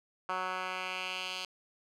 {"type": "tone with band-pass filter sweep", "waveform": "10% pulse", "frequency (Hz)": 185, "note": "F#3", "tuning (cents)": 0, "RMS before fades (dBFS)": -37, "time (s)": [0.29, 1.45], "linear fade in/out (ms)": 2, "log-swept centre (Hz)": [1300, 3700], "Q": 2, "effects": []}